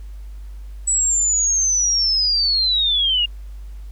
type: linear sweep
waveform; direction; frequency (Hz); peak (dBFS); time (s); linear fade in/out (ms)
sine; down; 7902 to 2797; -15; 0.87-3.26; 10
effects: added 50 Hz sine -31 dBFS peak until 3.91 s + pink hiss -56 dBFS RMS until 3.91 s